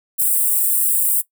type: high-pass noise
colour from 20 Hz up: white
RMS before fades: -17 dBFS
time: 0.18-1.22 s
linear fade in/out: 20 ms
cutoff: 7900 Hz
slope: 96 dB/octave
effects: noise-tail reverb RT60 0.1 s tail -18 dB re dry